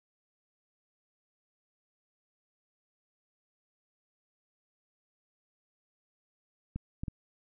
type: clicks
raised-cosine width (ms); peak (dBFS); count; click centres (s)
5; -23; 3; 6.76 / 7.035 / 7.082
effects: none